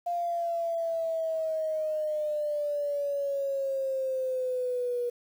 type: linear sweep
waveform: sine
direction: down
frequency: 698.5 to 481.4 Hz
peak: -27 dBFS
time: 0.06-5.1 s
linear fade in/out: 10 ms
effects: 9-bit